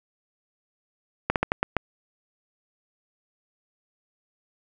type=slowing click train; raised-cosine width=0.5 ms; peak=-6 dBFS; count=6; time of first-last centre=1.3-1.767 s; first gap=58 ms; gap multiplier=1.24; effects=none